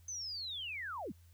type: linear sweep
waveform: sine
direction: down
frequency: 6272 to 143.1 Hz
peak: -39 dBFS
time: 0.08-1.12 s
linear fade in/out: 5 ms
effects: added 85 Hz sine -58 dBFS peak until 1.33 s + white hiss -71 dBFS RMS until 1.33 s